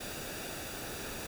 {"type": "noise with comb filter", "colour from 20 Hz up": "pink", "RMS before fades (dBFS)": -41, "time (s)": [0, 1.27], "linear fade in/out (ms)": 10, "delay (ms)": 0.95, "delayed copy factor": -0.5, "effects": []}